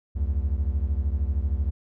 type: beating tone pair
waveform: triangle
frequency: 66.8 / 79.8 Hz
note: C2 / D#2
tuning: +36 / +44 cents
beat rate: 13 Hz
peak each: -22 / -25 dBFS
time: 0.15-1.71 s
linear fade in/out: 20 ms
effects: none